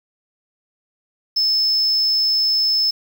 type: tone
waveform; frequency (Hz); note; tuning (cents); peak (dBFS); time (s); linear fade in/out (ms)
sine; 5240; E8; -11; -13; 1.36-2.91; 10
effects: tanh soft clip ceiling -12 dBFS + 7-bit